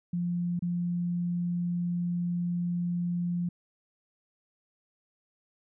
sine tone with dropouts, 174.61 Hz, F3, in tune, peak -27 dBFS, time 0.13-3.49 s, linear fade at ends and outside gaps 5 ms, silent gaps 0.593-0.622 s, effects none

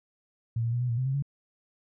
sine tone with pitch steps, 115.1 / 116.3 / 121.1 / 124.3 / 116.5 / 128.7 / 133.9 / 140.6 Hz, A#2 / A#2 / B2 / B2 / A#2 / C3 / C3 / C#3, -22 / -4 / -34 / +12 / -1 / -28 / +40 / +25 cents, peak -25 dBFS, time 0.56-1.224 s, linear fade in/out 5 ms, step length 83 ms, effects none

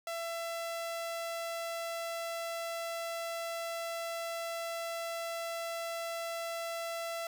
sawtooth tone, 670 Hz, E5, 28 cents sharp, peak -32 dBFS, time 0.07-7.27 s, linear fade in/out 2 ms, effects none

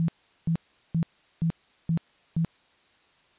sine tone bursts, 164.81 Hz, E3, in tune, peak -21 dBFS, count 6, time 0-2.448 s, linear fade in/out 0 ms, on 83 ms, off 390 ms, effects white hiss -62 dBFS RMS until 3.38 s + resampled to 8000 Hz

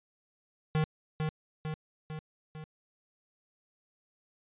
square tone with echo, 155.4 Hz, D#3, 2 cents flat, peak -26 dBFS, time 0.75-0.84 s, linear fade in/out 0 ms, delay 450 ms, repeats 4, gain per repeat -4 dB, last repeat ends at 2.64 s, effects resampled to 8000 Hz

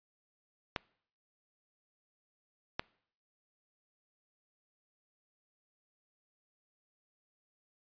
clicks, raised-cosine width 0.3 ms, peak -16 dBFS, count 2, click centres 0.762 / 2.795 s, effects noise-tail reverb RT60 0.6 s tail -24 dB re dry + resampled to 11025 Hz

